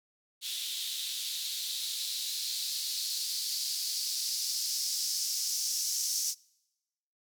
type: noise with band-pass filter sweep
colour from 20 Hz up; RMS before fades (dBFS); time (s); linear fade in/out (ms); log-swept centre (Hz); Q
violet; -34; 0.41-6.35; 50; 3500 to 5700; 3.8
effects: noise-tail reverb RT60 1.0 s tail -26 dB re dry